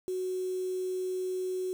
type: tone with quantisation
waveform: sine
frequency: 370 Hz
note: F#4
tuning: in tune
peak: -30 dBFS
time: 0.08-1.73 s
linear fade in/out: 0 ms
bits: 8
effects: none